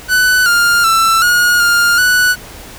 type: tone with pitch steps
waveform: 45% pulse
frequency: 1496 / 1405 / 1334 / 1439 / 1408 / 1480 Hz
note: F#6 / F6 / E6 / F#6 / F6 / F#6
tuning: +19 / +10 / +20 / -49 / +14 / 0 cents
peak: -8 dBFS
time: 0.08-2.36 s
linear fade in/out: 50 ms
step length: 380 ms
effects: pink hiss -33 dBFS RMS until 2.78 s